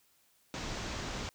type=low-pass noise; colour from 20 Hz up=pink; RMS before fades=-39 dBFS; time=0.54-1.29 s; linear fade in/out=0 ms; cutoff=7200 Hz; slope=48 dB/octave; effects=white hiss -69 dBFS RMS until 1.34 s